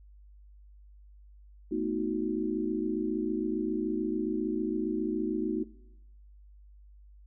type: chord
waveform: sine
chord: B dominant seventh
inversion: third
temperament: equal with one note detuned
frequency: 220 / 246.9 / 315.3 / 370 Hz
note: A3 / B3 / D#4 / F#4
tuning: 0 / 0 / +23 / 0 cents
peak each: -36 / -36 / -31 / -33 dBFS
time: 1.71-5.64 s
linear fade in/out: 10 ms
effects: noise-tail reverb RT60 0.9 s tail -20 dB re dry + added 50 Hz sine -51 dBFS peak until 7.26 s